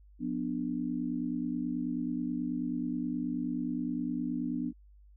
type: chord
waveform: sine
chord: B diminished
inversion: second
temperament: just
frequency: 177.8 / 246.9 / 296.3 Hz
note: F3 / B3 / D4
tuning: +31 / 0 / +15 cents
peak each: -39 / -33 / -35 dBFS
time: 0.19-4.73 s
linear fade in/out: 50 ms
effects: added 50 Hz sine -54 dBFS peak until 5.16 s